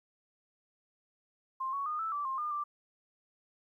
sine tone with pitch steps, 1054 / 1116 / 1225 / 1317 / 1163 / 1062 / 1210 / 1177 Hz, C6 / C#6 / D#6 / E6 / D6 / C6 / D#6 / D6, +12 / +11 / -27 / -2 / -17 / +25 / -49 / +3 cents, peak -32 dBFS, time 1.6-2.64 s, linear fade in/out 10 ms, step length 130 ms, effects 12-bit

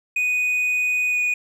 triangle tone with pitch glide, 2485 to 2468 Hz, D#7 to D#7, -3 to -15 cents, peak -17 dBFS, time 0.16-1.34 s, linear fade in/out 5 ms, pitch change -12 cents, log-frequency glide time 1.09-1.18 s, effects none

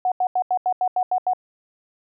sine tone bursts, 736 Hz, F#5, 9 cents flat, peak -17 dBFS, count 9, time 0.05-1.334 s, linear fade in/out 2 ms, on 68 ms, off 84 ms, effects none

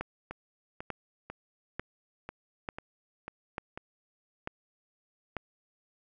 two click trains, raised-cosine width 0.5 ms, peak -24 / -19 dBFS, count 8 / 7, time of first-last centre 0.31-3.775 / 0.01-5.367 s, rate 2.02 / 1.12 Hz, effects none

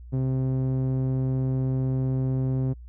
sawtooth tone with low-pass filter, 130.81 Hz, C3, in tune, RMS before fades -25 dBFS, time 0.12-2.74 s, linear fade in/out 20 ms, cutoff 350 Hz, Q 0.62, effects added 60 Hz sine -40 dBFS peak until 2.88 s

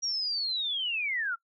sine linear sweep, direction down, 5700 to 1318.5 Hz, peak -28 dBFS, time 0.02-1.36 s, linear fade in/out 20 ms, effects noise-tail reverb RT60 0.1 s tail -22 dB re dry

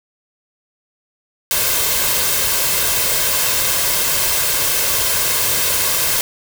white noise with comb filter, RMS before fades -17 dBFS, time 1.51-6.21 s, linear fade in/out 0 ms, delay 1.9 ms, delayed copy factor +0.5, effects none

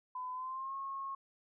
sine tone with pitch glide, 1009 to 1087.7 Hz, B5 to C#6, +37 to -33 cents, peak -38 dBFS, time 0.15-1.15 s, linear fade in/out 5 ms, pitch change +130 cents, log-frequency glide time 0.33-0.75 s, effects none

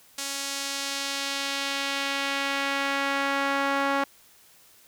sawtooth tone with band-pass filter sweep, 277.2 Hz, C#4, in tune, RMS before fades -28 dBFS, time 0.18-4.04 s, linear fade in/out 5 ms, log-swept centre 7000 to 1200 Hz, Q 0.96, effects white hiss -56 dBFS RMS until 4.87 s

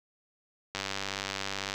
click train, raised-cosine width 0.2 ms, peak -15 dBFS, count 98, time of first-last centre 0.75-1.74 s, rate 98 Hz, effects none

